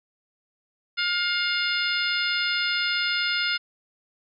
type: harmonic tone with a mistuned harmonic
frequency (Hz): 709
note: F5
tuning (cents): +26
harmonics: 2 / 3 / 4 / 5 / 6 / 7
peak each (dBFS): -27 / -29 / -30 / -31 / -32 / -32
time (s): 0.97-3.58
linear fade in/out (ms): 20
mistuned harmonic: 7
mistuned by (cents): +24
effects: none